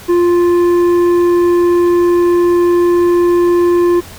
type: tone with tanh clipping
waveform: sine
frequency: 349.2 Hz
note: F4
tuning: in tune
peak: -9 dBFS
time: 0.08-4.01 s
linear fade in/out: 20 ms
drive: 8 dB
effects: added 86 Hz sine -39 dBFS peak until 4.18 s + pink hiss -34 dBFS RMS until 4.18 s